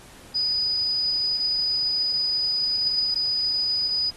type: tone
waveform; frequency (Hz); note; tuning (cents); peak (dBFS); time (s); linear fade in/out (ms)
sine; 4963; D#8; -5; -21; 0.34-4.11; 20
effects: pink hiss -48 dBFS RMS until 4.16 s + AAC 32 kbps